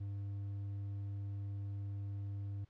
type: tone with hard clipping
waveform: sine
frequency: 100 Hz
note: G2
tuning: 35 cents sharp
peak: -40 dBFS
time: 0-2.65 s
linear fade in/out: 10 ms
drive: 3 dB
effects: pink hiss -75 dBFS RMS until 2.69 s + low-pass 4000 Hz 12 dB/octave